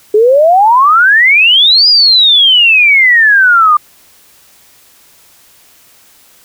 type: exponential two-way sweep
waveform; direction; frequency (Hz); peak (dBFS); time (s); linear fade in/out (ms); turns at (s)
sine; up then down; 410 to 4978 to 1181; -3; 0.14-3.77; 5; 1.88
effects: white hiss -44 dBFS RMS until 6.44 s